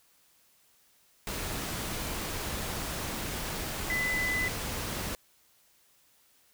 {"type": "tone in noise", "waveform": "sine", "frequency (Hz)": 2007, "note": "B6", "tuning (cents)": 27, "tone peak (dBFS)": -28, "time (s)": [3.9, 4.48], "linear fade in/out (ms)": 0, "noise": "pink", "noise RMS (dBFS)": -35, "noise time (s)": [1.27, 5.15], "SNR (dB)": 4, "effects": ["white hiss -65 dBFS RMS until 6.53 s"]}